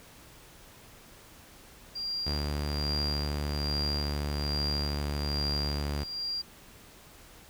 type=tone with tremolo; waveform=sine; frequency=4768 Hz; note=D8; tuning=25 cents sharp; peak=-30 dBFS; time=1.95-6.42 s; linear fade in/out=10 ms; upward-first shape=sine; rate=1.2 Hz; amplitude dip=85%
type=tone with pitch glide; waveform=sawtooth; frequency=73.4 to 72.56 Hz; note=D2 to D2; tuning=0 to -20 cents; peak=-26 dBFS; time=2.26-6.04 s; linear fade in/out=10 ms; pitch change=-20 cents; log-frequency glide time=2.91-5.85 s
effects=pink hiss -53 dBFS RMS until 7.49 s